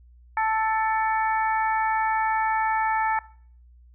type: harmonic tone with a mistuned harmonic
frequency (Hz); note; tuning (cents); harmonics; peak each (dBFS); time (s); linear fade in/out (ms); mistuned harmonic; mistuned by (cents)
440; A4; 0; 2 / 3 / 4 / 5; -22 / -30 / -29 / -34; 0.37-3.19; 2; 5; +29
effects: noise-tail reverb RT60 0.5 s tail -20 dB re dry + added 60 Hz sine -49 dBFS peak until 3.94 s